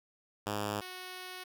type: tone pair in turn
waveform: 5% pulse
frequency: 103.83 / 367.8 Hz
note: G#2 / F#4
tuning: 0 / -10 cents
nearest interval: octave + minor seventh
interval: 2190 cents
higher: second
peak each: -22 / -31 dBFS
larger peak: first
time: 0.46-0.81 / 0.81-1.44 s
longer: second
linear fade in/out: 10 ms
effects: none